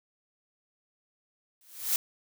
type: noise with exponential growth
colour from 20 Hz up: blue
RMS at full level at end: -23 dBFS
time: 1.61-1.96 s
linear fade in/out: 1 ms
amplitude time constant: 74 ms
effects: none